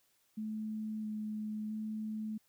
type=tone with vibrato; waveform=sine; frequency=215.1 Hz; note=A3; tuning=39 cents flat; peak=-36 dBFS; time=0.37-2.38 s; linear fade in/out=10 ms; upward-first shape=square; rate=0.75 Hz; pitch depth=10 cents each way; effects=white hiss -73 dBFS RMS until 2.48 s